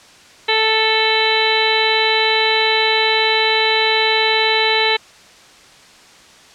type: harmonic tone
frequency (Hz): 440.4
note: A4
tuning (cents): +2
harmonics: 1 / 2 / 3 / 4 / 5 / 6 / 7 / 8 / 9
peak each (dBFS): -20 / -20 / -29 / -22 / -20 / -24 / -22 / -29 / -19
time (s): 0.48-4.97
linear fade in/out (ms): 10
effects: white hiss -44 dBFS RMS until 6.54 s + low-pass 6000 Hz 12 dB/octave